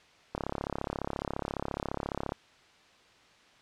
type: click train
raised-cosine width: 1 ms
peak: -18 dBFS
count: 69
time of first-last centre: 0.35-2.321 s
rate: 34.5 Hz
effects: white hiss -59 dBFS RMS until 3.61 s + low-pass 4000 Hz 12 dB/octave